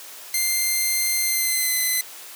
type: tone with pitch glide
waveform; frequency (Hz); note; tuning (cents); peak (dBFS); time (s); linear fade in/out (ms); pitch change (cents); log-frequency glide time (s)
5% pulse; 2093 to 2031; C7 to B6; 0 to +48; -10; 0.34-2.01; 2; -52; 1.23-1.77
effects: white hiss -40 dBFS RMS until 2.35 s + high-pass 400 Hz 12 dB/octave

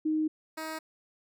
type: tone pair in turn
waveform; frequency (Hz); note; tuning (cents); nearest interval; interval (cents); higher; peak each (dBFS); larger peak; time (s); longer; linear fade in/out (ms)
sine / 10% pulse; 311.1 / 316.5; D#4 / D#4; 0 / +30; unison; 30; second; -25 / -27; first; 0.05-0.28 / 0.57-0.79; first; 10
effects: none

